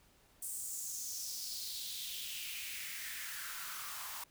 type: noise with high-pass filter sweep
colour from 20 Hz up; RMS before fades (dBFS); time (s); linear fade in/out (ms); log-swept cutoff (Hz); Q
white; -43; 0.42-4.24; 5; 8900 to 940; 3.4
effects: pink hiss -67 dBFS RMS until 4.3 s